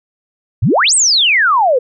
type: exponential two-way sweep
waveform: sine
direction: up then down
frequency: 87.31 to 8900 to 469.7 Hz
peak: -8 dBFS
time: 0.62-1.79 s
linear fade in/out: 10 ms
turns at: 0.94 s
effects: none